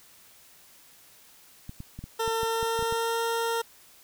clicks, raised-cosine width 5 ms, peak -26 dBFS, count 10, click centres 1.694 / 1.804 / 1.99 / 2.04 / 2.278 / 2.432 / 2.629 / 2.792 / 2.826 / 2.925 s
20% pulse tone with pitch glide, 451.9 to 460.6 Hz, A4 to A#4, +46 to -21 cents, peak -21 dBFS, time 2.19-3.62 s, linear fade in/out 10 ms, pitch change +33 cents, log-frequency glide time 2.33-3.23 s
effects white hiss -55 dBFS RMS until 4.03 s

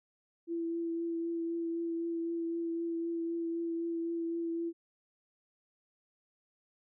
sine tone with vibrato, 334.7 Hz, E4, 26 cents sharp, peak -32 dBFS, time 0.47-4.73 s, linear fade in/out 50 ms, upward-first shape triangle, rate 3.9 Hz, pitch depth 17 cents each way, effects none

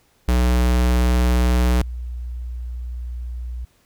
square / sine tone pair in turn, 61.3 / 60.53 Hz, B1 / B1, -12 / -34 cents, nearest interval unison, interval 22 cents, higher first, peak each -15 / -26 dBFS, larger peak first, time 0.28-1.82 / 1.82-3.65 s, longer second, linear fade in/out 5 ms, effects pink hiss -60 dBFS RMS until 3.85 s

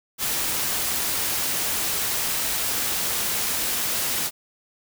white noise, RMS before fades -25 dBFS, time 0.18-4.31 s, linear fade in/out 50 ms, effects none

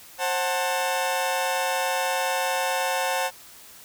sawtooth chord, F# diminished, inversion second, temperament just, 532.8 / 740 / 888 Hz, C5 / F#5 / A5, +31 / 0 / +16 cents, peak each -24 dBFS, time 0.18-3.31 s, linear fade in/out 50 ms, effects white hiss -47 dBFS RMS until 3.84 s

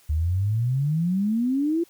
sine exponential sweep, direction up, 73.42 to 347.1 Hz, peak -20 dBFS, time 0.09-1.84 s, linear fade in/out 10 ms, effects white hiss -57 dBFS RMS until 1.89 s

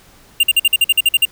square tone bursts, 2794 Hz, F7, in tune, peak -9 dBFS, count 11, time 0.4-1.253 s, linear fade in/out 5 ms, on 33 ms, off 49 ms, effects pink hiss -47 dBFS RMS until 1.31 s

